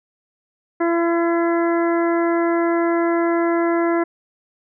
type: harmonic tone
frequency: 338.2 Hz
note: E4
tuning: 44 cents sharp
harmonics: 1 / 2 / 3 / 4 / 5 / 6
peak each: -17 / -23 / -27 / -29 / -31 / -33 dBFS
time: 0.8-4.04 s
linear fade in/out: 10 ms
effects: none